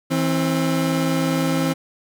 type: tone pair together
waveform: 30% pulse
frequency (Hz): 162.85 / 265.3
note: E3 / C4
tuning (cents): -21 / +24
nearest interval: minor sixth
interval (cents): 845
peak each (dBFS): -19 / -18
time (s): 0.1-1.74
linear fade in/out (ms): 20
effects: none